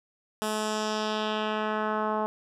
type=tone with low-pass filter sweep; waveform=10% pulse; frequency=214.8 Hz; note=A3; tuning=41 cents flat; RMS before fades=-29 dBFS; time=0.42-2.26 s; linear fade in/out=0 ms; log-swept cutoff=11000 to 960 Hz; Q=1.7; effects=none